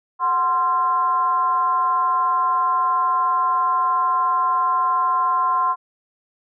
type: tone with frequency modulation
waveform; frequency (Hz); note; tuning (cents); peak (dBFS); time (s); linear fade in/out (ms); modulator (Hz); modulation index
sine; 1046.5; C6; 0; -16; 0.19-5.76; 50; 310; 0.53
effects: none